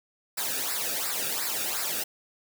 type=noise with flanger; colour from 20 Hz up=white; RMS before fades=-30 dBFS; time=0.37-2.04 s; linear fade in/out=10 ms; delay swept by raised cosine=0.31 to 0.99 ms; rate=2.8 Hz; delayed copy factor=-0.75; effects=none